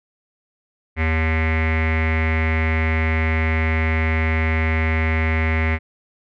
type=tone with low-pass filter; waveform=square; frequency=80 Hz; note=D#2; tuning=49 cents sharp; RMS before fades=-19 dBFS; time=0.96-5.79 s; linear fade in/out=50 ms; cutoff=2100 Hz; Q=9.3; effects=none